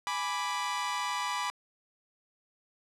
sawtooth chord, G# diminished, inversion none, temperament equal, 830.6 / 987.8 / 1174.7 Hz, G#5 / B5 / D6, 0 / 0 / 0 cents, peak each -35 / -29 / -32 dBFS, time 0.07-1.5 s, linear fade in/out 0 ms, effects low-pass 8000 Hz 12 dB/octave

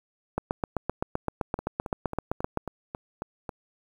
two click trains, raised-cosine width 1 ms, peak -19 / -12 dBFS, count 8 / 18, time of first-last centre 1.59-3.492 / 0.38-2.574 s, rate 3.68 / 7.75 Hz, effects 8-bit

